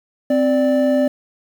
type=tone pair together; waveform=triangle; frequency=260.6 / 588 Hz; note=C4 / D5; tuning=-7 / +2 cents; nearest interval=octave + major second; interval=1409 cents; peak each=-14 / -14 dBFS; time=0.3-1.08 s; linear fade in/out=5 ms; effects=7-bit